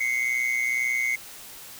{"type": "tone pair together", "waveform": "triangle", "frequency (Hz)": [2076, 2198], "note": ["C7", "C#7"], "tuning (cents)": [-14, -15], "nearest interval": "minor second", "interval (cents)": 99, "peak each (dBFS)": -24, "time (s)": [0, 1.16], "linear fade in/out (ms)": 10, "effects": ["white hiss -43 dBFS RMS until 1.79 s"]}